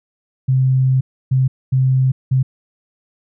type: tone bursts at uneven times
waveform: sine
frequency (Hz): 130.81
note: C3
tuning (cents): 0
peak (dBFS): -11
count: 4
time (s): 0.48-1.01 / 1.31-1.48 / 1.72-2.12 / 2.31-2.43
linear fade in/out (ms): 10
effects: none